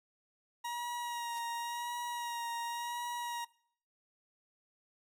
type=tone with vibrato; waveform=40% pulse; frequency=949 Hz; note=A#5; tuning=31 cents sharp; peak=-35 dBFS; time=0.64-3.45 s; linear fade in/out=10 ms; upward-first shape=sine; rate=0.92 Hz; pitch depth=22 cents each way
type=noise with exponential growth; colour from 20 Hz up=blue; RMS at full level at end=-46 dBFS; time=1.2-1.39 s; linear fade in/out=5 ms; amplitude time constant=40 ms
effects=noise-tail reverb RT60 0.6 s tail -22 dB re dry + MP3 64 kbps